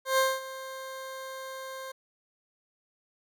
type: tone with ADSR envelope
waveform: 20% pulse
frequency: 528 Hz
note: C5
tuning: 16 cents sharp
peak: -16 dBFS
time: 0.05-1.92 s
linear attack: 130 ms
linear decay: 220 ms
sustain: -17 dB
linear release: 8 ms
effects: none